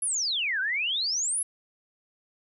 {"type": "exponential two-way sweep", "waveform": "sine", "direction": "down then up", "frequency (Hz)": [11175, 1480, 11175], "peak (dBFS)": -25, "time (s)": [0.02, 1.43], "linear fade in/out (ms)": 5, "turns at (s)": 0.6, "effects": []}